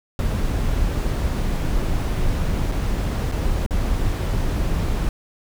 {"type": "noise with dropouts", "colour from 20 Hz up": "brown", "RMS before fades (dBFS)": -21, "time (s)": [0.19, 5.09], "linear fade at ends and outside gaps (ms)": 1, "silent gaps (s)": [[2.716, 2.72], [3.316, 3.321], [3.663, 3.708]], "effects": []}